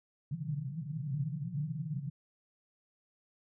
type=band-pass noise; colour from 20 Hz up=pink; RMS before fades=-37 dBFS; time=0.31-2.1 s; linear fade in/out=5 ms; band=130 to 170 Hz; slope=96 dB/octave; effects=none